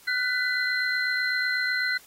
sine tone cluster, 1436 / 1504 / 1994 / 4134 Hz, F6 / F#6 / B6 / C8, +48 / +28 / +16 / -22 cents, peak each -34 / -27 / -27 / -32 dBFS, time 0.07-1.98 s, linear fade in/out 10 ms, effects white hiss -53 dBFS RMS until 2.06 s + AAC 48 kbps

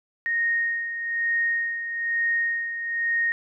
sine tone with tremolo, 1859 Hz, A#6, 5 cents flat, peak -20 dBFS, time 0.26-3.32 s, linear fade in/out 0 ms, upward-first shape sine, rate 1.1 Hz, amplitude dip 60%, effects none

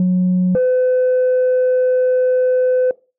sine tone pair in turn, 182.4 / 507.3 Hz, F#3 / B4, -24 / +46 cents, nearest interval octave + tritone, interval 1770 cents, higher second, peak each -9 / -10 dBFS, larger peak first, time 0-0.55 / 0.55-2.91 s, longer second, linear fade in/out 2 ms, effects noise-tail reverb RT60 0.3 s tail -21 dB re dry + tanh soft clip ceiling -10 dBFS

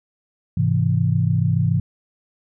sine chord, Ab augmented, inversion none, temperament equal, 103.83 / 130.81 / 164.81 Hz, Ab2 / C3 / E3, 0 / 0 / 0 cents, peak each -20 dBFS, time 0.57-1.8 s, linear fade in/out 5 ms, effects none

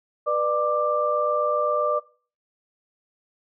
sine tone cluster, 489.3 / 597 / 1181 Hz, B4 / D5 / D6, -16 / +28 / +9 cents, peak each -28 / -23 / -24 dBFS, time 0.26-2 s, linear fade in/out 20 ms, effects noise-tail reverb RT60 0.4 s tail -19 dB re dry

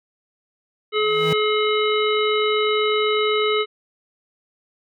harmonic tone, 426 Hz, G#4, 44 cents sharp, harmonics 1 / 3 / 5 / 7 / 9, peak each -19 / -24 / -26 / -27 / -29 dBFS, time 0.92-3.66 s, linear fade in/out 50 ms
45% pulse tone with exponential growth, 160.4 Hz, E3, 47 cents flat, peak -19 dBFS, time 0.95-1.33 s, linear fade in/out 2 ms, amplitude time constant 82 ms
effects none

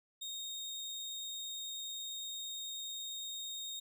30% pulse tone, 3709 Hz, A#7, 9 cents flat, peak -38 dBFS, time 0.21-3.8 s, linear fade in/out 10 ms, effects none

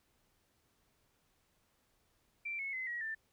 sine tone with pitch steps, 2349 / 2192 / 2045 / 1908 / 1780.2 Hz, D7 / C#7 / C7 / A#6 / A6, 0 / -20 / -40 / +40 / +20 cents, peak -37 dBFS, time 2.45-3.15 s, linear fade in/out 10 ms, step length 140 ms, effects pink hiss -75 dBFS RMS until 3.32 s

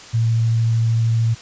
sine tone with vibrato, 114.1 Hz, A#2, 37 cents flat, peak -14 dBFS, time 0.13-1.35 s, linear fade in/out 20 ms, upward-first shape sine, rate 13 Hz, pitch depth 12 cents each way, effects white hiss -39 dBFS RMS until 1.41 s + resampled to 16000 Hz

